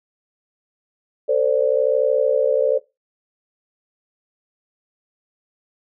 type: tone cluster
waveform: sine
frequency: 447.1 / 520 / 581 Hz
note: A4 / C5 / D5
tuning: +28 / -11 / -19 cents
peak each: -19 dBFS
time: 1.28-2.79 s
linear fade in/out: 20 ms
effects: noise-tail reverb RT60 0.2 s tail -17 dB re dry